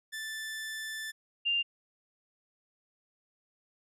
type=tone pair in turn; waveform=sawtooth / sine; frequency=1760 / 2794 Hz; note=A6 / F7; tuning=0 / 0 cents; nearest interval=minor sixth; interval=800 cents; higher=second; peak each=-33 / -26 dBFS; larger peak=second; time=0.12-1.12 / 1.45-1.63 s; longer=first; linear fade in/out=20 ms; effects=resampled to 32000 Hz